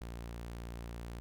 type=tone; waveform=sawtooth; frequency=58.27 Hz; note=A#1; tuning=in tune; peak=-38 dBFS; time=0.01-1.2 s; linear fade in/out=0 ms; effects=none